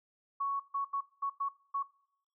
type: tone bursts at uneven times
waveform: sine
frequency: 1112 Hz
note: C#6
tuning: 5 cents sharp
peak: -30 dBFS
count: 6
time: 0.4-0.6 / 0.74-0.85 / 0.93-1.01 / 1.22-1.3 / 1.4-1.49 / 1.74-1.83 s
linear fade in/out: 10 ms
effects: noise-tail reverb RT60 0.7 s tail -21 dB re dry